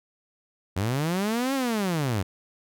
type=linear two-way sweep; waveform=sawtooth; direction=up then down; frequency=87.4 to 277.2 to 87.4 Hz; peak=-20 dBFS; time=0.76-2.23 s; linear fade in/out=10 ms; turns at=1.54 s; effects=none